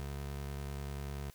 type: tone with vibrato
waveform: 25% pulse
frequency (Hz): 70.2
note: C#2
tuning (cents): +22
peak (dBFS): -35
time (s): 0-1.3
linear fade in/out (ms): 0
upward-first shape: sine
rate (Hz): 10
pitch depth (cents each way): 13
effects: white hiss -62 dBFS RMS until 1.34 s